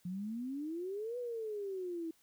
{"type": "exponential two-way sweep", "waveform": "sine", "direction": "up then down", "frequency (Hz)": [174.2, 497.2, 321], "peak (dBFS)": -37, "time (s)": [0.05, 2.11], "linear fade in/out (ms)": 5, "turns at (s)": 1.18, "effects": ["white hiss -70 dBFS RMS until 2.22 s"]}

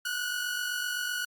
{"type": "tone pair together", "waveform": "sawtooth", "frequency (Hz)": [1454.2, 1502], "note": ["F#6", "F#6"], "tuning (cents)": [-30, 26], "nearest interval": "minor second", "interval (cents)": 56, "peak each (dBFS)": [-28, -32], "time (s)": [0.05, 1.25], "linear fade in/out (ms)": 5, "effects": ["Opus 48 kbps"]}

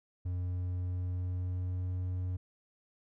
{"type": "tone with pitch glide", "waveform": "triangle", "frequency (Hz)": [89.9, 91.1], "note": ["F#2", "F#2"], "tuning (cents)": [-49, -26], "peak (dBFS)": -30, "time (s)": [0.25, 2.37], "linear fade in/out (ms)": 10, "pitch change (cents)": 23, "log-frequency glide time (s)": [0.73, 1.91], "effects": []}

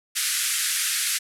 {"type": "band-pass noise", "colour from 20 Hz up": "white", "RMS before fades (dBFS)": -25, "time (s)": [0.15, 1.19], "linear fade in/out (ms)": 20, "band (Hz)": [1400, 12000], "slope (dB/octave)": 48, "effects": []}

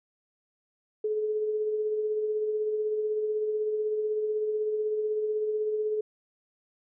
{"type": "tone with tremolo", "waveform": "sine", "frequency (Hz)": 427.9, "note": "A4", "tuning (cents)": -48, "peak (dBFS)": -24, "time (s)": [1.04, 6.01], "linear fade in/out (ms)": 5, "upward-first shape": "triangle", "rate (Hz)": 16, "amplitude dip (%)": 40, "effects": []}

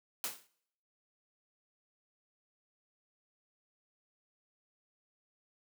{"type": "noise with exponential decay", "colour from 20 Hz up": "white", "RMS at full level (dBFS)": -33, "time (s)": [0.24, 0.47], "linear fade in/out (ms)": 1, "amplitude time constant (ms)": 49, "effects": ["noise-tail reverb RT60 0.7 s tail -22 dB re dry", "high-pass 200 Hz 12 dB/octave"]}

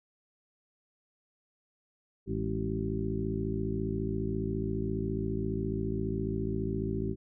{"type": "harmonic tone with a mistuned harmonic", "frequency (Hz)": 54.6, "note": "A1", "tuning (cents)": -13, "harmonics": [1, 2, 3, 4, 5, 6, 7], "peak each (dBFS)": [-38, -36, -38, -37, -39, -39, -36], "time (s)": [2.26, 7.16], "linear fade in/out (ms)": 50, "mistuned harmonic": 4, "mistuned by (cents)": -89, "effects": []}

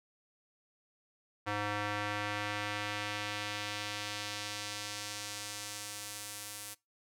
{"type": "tone with band-pass filter sweep", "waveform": "square", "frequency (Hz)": 103.83, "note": "G#2", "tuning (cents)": 0, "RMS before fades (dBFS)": -39, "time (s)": [1.46, 6.75], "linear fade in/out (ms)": 20, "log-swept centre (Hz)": [1400, 11000], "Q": 0.87, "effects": ["noise-tail reverb RT60 0.2 s tail -22 dB re dry"]}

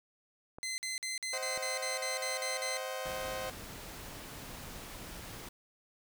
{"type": "clicks", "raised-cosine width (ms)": 1, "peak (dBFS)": -32, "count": 2, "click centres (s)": [0.585, 1.576]}
{"type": "tone bursts", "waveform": "15% pulse", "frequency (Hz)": 2057, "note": "C7", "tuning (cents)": -30, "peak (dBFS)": -29, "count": 11, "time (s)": [0.63, 2.77], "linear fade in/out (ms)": 0, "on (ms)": 150, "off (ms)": 49}
{"type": "chord", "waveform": "sawtooth", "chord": "C diminished", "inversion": "none", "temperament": "just", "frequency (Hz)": [523.3, 627.9, 753.5], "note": ["C5", "Eb5", "Gb5"], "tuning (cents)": [0, 16, 31], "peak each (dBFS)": [-35, -39, -40], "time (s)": [1.33, 3.5], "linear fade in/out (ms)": 2}
{"type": "noise", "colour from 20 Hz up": "pink", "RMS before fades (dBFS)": -46, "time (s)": [3.05, 5.49], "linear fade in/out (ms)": 5}
{"effects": []}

